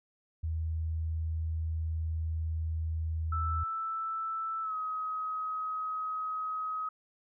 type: tone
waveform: sine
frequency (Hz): 80.4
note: E2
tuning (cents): -43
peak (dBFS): -30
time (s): 0.43-3.64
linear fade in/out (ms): 10
type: tone with pitch glide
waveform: sine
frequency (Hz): 1321 to 1267.2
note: E6 to D#6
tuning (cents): +3 to +31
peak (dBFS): -32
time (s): 3.32-6.89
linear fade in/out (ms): 5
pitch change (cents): -72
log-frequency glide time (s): 4.62-4.75
effects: none